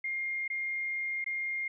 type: tone with dropouts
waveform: sine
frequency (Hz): 2122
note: C7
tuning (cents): +24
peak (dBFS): -31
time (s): 0.04-1.68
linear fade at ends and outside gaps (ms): 5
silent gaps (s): 0.479-0.5 / 1.243-1.262
effects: none